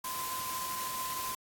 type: tone in noise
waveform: sine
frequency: 1032 Hz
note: C6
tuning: 24 cents flat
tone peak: -37 dBFS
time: 0.04-1.35 s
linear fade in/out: 5 ms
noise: white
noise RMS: -39 dBFS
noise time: 0.04-1.35 s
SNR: -1 dB
effects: AAC 64 kbps